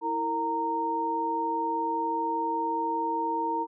sine tone cluster, 326.2 / 458.4 / 925 Hz, E4 / A#4 / A#5, -18 / -29 / -14 cents, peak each -33 / -35 / -27 dBFS, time 0.01-3.67 s, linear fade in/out 50 ms, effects none

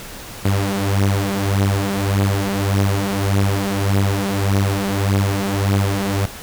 sawtooth beating tone pair, 98 / 99.7 Hz, G2 / G2, 0 / +30 cents, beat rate 1.7 Hz, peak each -15 / -15 dBFS, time 0.45-6.26 s, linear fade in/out 5 ms, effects pink hiss -34 dBFS RMS until 6.42 s

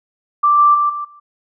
sine tone with level steps, 1174.7 Hz, D6, in tune, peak -9 / -7 / -12 / -21 / -40 dBFS, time 0.43-1.2 s, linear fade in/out 10 ms, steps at 0.58 / 0.74 / 0.89 / 1.04 s, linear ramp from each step 10 ms, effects none

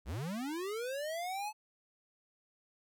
square linear sweep, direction up, 49 to 870 Hz, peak -37 dBFS, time 0.05-1.53 s, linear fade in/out 50 ms, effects none

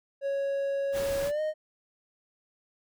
triangle tone with pitch glide, 554 to 618.3 Hz, C#5 to D#5, -1 to -11 cents, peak -25 dBFS, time 0.21-1.54 s, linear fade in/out 50 ms, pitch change +190 cents, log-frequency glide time 1.22-1.41 s
pink noise, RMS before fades -38 dBFS, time 0.92-1.32 s, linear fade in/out 50 ms
effects none

